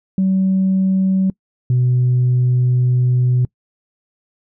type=tone pair in turn; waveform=sine; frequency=190 / 125 Hz; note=F#3 / B2; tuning=+46 / +21 cents; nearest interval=perfect fifth; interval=725 cents; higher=first; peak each=-11 / -10 dBFS; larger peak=second; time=0.18-1.3 / 1.7-3.45 s; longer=second; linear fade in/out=2 ms; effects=noise-tail reverb RT60 0.1 s tail -25 dB re dry + tanh soft clip ceiling -9 dBFS